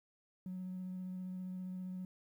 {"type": "tone with vibrato", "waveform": "triangle", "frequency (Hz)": 184.2, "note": "F#3", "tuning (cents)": -7, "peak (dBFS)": -37, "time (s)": [0.46, 2.05], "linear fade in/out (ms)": 2, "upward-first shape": "sine", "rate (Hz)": 15, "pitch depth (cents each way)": 11, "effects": ["tanh soft clip ceiling -37 dBFS", "12-bit"]}